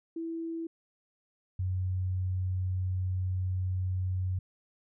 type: tone pair in turn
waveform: sine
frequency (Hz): 329.6 / 92.49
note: E4 / F#2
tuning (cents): 0 / 0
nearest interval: octave + minor seventh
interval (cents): 2200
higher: first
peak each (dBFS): -33 / -28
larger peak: second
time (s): 0.16-0.67 / 1.59-4.39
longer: second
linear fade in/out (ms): 5
effects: none